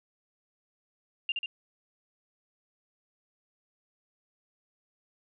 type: tone with echo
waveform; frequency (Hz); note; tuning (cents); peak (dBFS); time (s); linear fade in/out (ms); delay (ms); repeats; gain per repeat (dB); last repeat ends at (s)
sine; 2794; F7; 0; -26; 1.29-1.32; 2; 70; 2; -3; 1.46
effects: none